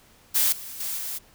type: noise with level steps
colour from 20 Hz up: blue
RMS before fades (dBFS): -21 / -38 / -30 / -32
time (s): 0.34-1.19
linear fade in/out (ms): 20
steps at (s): 0.52 / 0.8 / 0.97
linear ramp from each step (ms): 5
effects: pink hiss -56 dBFS RMS until 1.34 s